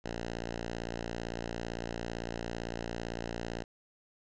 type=tone; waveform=5% pulse; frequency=57.8 Hz; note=A#1; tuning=14 cents flat; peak=-25 dBFS; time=0.04-3.64 s; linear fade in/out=10 ms; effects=resampled to 16000 Hz